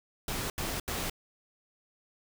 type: noise bursts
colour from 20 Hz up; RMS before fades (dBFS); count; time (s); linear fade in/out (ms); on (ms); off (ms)
pink; -34; 3; 0.28-1.098; 2; 220; 79
effects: none